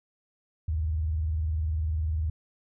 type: tone with vibrato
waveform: sine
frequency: 78.7 Hz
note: D#2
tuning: 20 cents sharp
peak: -25 dBFS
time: 0.68-2.3 s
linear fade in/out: 5 ms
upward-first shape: sine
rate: 20 Hz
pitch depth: 220 cents each way
effects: none